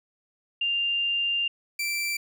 sine / sawtooth tone pair in turn, 2794 / 2342 Hz, F7 / D7, 0 / -5 cents, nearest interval minor third, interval 305 cents, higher first, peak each -23 dBFS, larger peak neither, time 0.61-1.48 / 1.79-2.17 s, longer first, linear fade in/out 5 ms, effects none

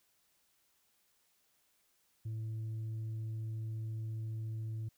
sine tone, 110.7 Hz, A2, 11 cents sharp, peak -34 dBFS, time 2.25-4.89 s, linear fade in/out 10 ms, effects tanh soft clip ceiling -36 dBFS + white hiss -74 dBFS RMS until 4.97 s

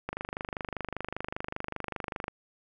click train, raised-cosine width 0.5 ms, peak -18 dBFS, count 56, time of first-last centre 0.09-2.281 s, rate 25.1 Hz, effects none

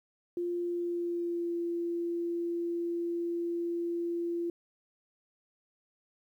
sine tone with pitch glide, 349.2 to 342.2 Hz, F4 to F4, 0 to -35 cents, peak -30 dBFS, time 0.37-4.5 s, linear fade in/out 2 ms, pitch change -35 cents, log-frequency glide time 0.54-1.56 s, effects 11-bit

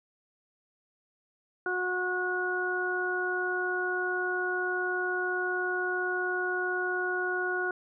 harmonic tone, 364.3 Hz, F#4, 27 cents flat, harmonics 1 / 2 / 3 / 4, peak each -32 / -37 / -40 / -30 dBFS, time 1.66-7.71 s, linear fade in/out 2 ms, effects none

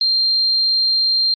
sine tone, 4179 Hz, C8, 3 cents flat, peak -13 dBFS, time 0.01-1.34 s, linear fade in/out 2 ms, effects MP3 32 kbps

